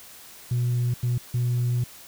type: tone bursts at uneven times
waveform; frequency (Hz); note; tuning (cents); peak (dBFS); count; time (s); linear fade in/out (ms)
sine; 122.1; B2; -19; -19; 3; 0.51-0.94 / 1.03-1.18 / 1.34-1.84; 5
effects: tanh soft clip ceiling -19 dBFS + white hiss -46 dBFS RMS until 2.07 s